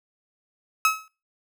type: tone with exponential decay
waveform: 30% pulse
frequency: 1287 Hz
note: E6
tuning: 42 cents flat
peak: -12 dBFS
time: 0.85-1.08 s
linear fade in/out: 1 ms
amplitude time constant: 48 ms
effects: noise-tail reverb RT60 0.3 s tail -18 dB re dry